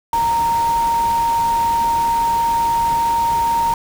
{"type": "tone in noise", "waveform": "sine", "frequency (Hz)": 927, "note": "A#5", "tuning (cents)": -10, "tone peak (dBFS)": -14, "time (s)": [0.13, 3.74], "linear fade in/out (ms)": 2, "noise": "pink", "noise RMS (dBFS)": -30, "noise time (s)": [0.13, 3.74], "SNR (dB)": 13, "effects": []}